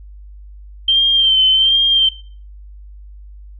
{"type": "tone with vibrato", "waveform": "sine", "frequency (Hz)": 3136, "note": "G7", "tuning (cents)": 0, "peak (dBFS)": -9, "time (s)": [0.88, 2.09], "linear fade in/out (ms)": 5, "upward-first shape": "sine", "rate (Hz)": 1.3, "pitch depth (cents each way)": 43, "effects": ["noise-tail reverb RT60 0.4 s tail -18 dB re dry", "added 50 Hz sine -34 dBFS peak until 3.59 s"]}